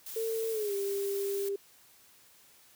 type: noise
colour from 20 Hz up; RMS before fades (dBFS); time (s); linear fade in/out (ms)
blue; -42; 0.06-1.49; 5
type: tone with pitch glide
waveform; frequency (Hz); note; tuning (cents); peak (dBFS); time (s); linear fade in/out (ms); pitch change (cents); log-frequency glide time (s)
sine; 449.3 to 398; A4 to G4; +36 to +26; -30; 0.16-1.56; 5; -210; 0.51-0.74
effects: white hiss -60 dBFS RMS until 2.75 s + high-pass 60 Hz 12 dB/octave